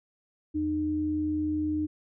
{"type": "tone pair together", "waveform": "sine", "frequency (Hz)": [83.9, 304.9], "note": ["E2", "D#4"], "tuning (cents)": [31, -35], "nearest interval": "octave + minor seventh", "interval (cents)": 2234, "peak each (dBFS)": [-36, -26], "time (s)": [0.54, 1.87], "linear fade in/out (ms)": 20, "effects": []}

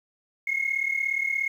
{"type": "tone pair together", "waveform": "sine", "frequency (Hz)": [2144, 2181], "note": ["C7", "C#7"], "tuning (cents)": [42, -29], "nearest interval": "unison", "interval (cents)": 29, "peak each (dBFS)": -26, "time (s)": [0.47, 1.48], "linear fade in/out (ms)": 5, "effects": ["tanh soft clip ceiling -17 dBFS", "9-bit"]}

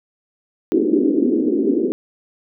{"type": "band-pass noise", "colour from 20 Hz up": "pink", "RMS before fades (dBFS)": -17, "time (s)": [0.72, 1.92], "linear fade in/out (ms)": 0, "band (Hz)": [250, 400], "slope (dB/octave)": 48, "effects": []}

